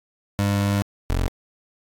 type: tone pair in turn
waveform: 25% pulse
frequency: 100.5 / 44.63 Hz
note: G2 / F1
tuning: +44 / +38 cents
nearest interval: octave + major second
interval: 1406 cents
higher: first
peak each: -15 / -16 dBFS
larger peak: first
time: 0.39-0.82 / 1.1-1.28 s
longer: first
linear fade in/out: 0 ms
effects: AAC 48 kbps